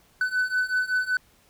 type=beating tone pair; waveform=triangle; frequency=1500 / 1505.3 Hz; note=F#6 / F#6; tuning=+23 / +29 cents; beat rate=5.3 Hz; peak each=-25 / -23 dBFS; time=0.21-1.17 s; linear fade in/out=2 ms; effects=pink hiss -60 dBFS RMS until 1.49 s